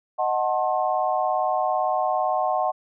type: chord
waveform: sine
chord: D# diminished seventh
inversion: none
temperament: equal with one note detuned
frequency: 622.3 / 740 / 880 / 1066.6 Hz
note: D#5 / F#5 / A5 / C6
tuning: 0 / 0 / 0 / +33 cents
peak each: -26 / -23 / -29 / -28 dBFS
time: 0.18-2.72 s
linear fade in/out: 20 ms
effects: none